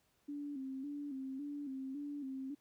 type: tone with vibrato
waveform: sine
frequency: 277.2 Hz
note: C#4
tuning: in tune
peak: -40 dBFS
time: 0.28-2.55 s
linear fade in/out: 10 ms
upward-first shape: square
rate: 1.8 Hz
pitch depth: 73 cents each way
effects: pink hiss -75 dBFS RMS until 2.6 s + high-pass 60 Hz 12 dB/octave